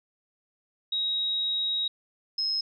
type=tone pair in turn; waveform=sine; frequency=3803 / 5150 Hz; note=A#7 / E8; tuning=+34 / -41 cents; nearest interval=perfect fourth; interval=525 cents; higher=second; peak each=-25 dBFS; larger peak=neither; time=0.92-1.88 / 2.38-2.61 s; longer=first; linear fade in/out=5 ms; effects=none